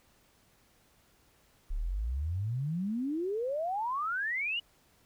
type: exponential sweep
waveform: sine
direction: up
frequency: 33.12 to 2960 Hz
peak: -30 dBFS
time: 1.7-4.6 s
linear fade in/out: 10 ms
effects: pink hiss -66 dBFS RMS until 5.05 s